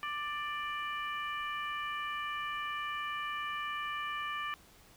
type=harmonic tone; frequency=590 Hz; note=D5; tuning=8 cents sharp; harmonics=2 / 3 / 4 / 5; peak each=-37 / -41 / -43 / -45 dBFS; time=0.03-4.54 s; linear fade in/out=0 ms; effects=pink hiss -60 dBFS RMS until 4.96 s